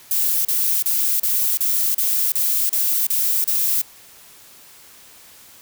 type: noise bursts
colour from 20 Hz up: violet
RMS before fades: -19 dBFS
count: 10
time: 0.11-3.816 s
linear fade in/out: 2 ms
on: 340 ms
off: 34 ms
effects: white hiss -46 dBFS RMS until 5.61 s